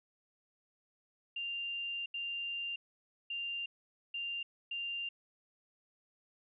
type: tone bursts at uneven times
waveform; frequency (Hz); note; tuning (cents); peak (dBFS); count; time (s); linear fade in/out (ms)
sine; 2790; F7; -2; -36; 5; 1.36-2.06 / 2.14-2.76 / 3.3-3.66 / 4.14-4.43 / 4.71-5.09; 5
effects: none